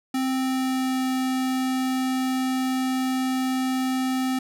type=tone with pitch glide; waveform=square; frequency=261.6 to 259.3 Hz; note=C4 to C4; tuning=0 to -15 cents; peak=-23 dBFS; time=0.14-4.39 s; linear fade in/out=5 ms; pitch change=-15 cents; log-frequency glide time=0.29-1.06 s; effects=none